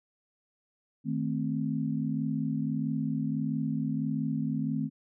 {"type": "chord", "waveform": "sine", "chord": "A diminished", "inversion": "second", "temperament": "equal", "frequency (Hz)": [155.56, 220, 261.6], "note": ["Eb3", "A3", "C4"], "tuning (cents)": [0, 0, 0], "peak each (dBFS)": -32, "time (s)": [1.04, 4.9], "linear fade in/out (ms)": 50, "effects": []}